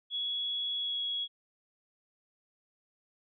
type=tone with pitch glide; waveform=sine; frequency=3361 to 3336 Hz; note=G#7 to G#7; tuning=+20 to +7 cents; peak=-31 dBFS; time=0.1-1.28 s; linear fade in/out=50 ms; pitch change=-13 cents; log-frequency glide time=0.77-1.01 s; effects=none